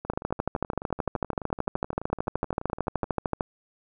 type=two click trains; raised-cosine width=1 ms; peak=-11 / -22 dBFS; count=45 / 36; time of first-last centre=0.1-3.408 / 0.05-3.041 s; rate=13.3 / 11.7 Hz; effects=none